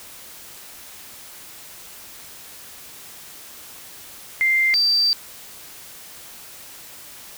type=tone pair in turn; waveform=sine; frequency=2093 / 4668 Hz; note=C7 / D8; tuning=0 / -11 cents; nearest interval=octave + major second; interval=1389 cents; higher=second; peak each=-15 dBFS; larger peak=neither; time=4.41-4.74 / 4.74-5.13 s; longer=second; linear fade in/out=0 ms; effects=white hiss -41 dBFS RMS until 7.37 s